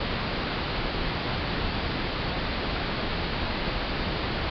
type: low-pass noise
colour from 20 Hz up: pink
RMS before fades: -29 dBFS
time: 0-4.5 s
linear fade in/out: 5 ms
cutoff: 4800 Hz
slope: 96 dB/octave
effects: none